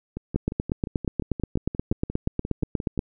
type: two click trains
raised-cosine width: 3 ms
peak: -18 / -10 dBFS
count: 17 / 23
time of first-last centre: 0.17-2.977 / 0.36-2.992 s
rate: 5.7 / 8.36 Hz
effects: none